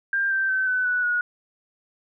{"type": "tone with pitch steps", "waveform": "sine", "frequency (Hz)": [1593, 1563.8, 1535.2, 1507.1, 1479.5, 1452.4], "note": ["G6", "G6", "G6", "F#6", "F#6", "F#6"], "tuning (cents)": [27, -5, -37, 31, -1, -33], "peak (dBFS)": -20, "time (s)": [0.13, 1.21], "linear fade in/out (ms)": 2, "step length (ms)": 180, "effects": []}